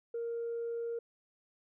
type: tone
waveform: sine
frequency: 466.2 Hz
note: A#4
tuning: in tune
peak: -33 dBFS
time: 0.14-0.99 s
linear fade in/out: 5 ms
effects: tanh soft clip ceiling -31 dBFS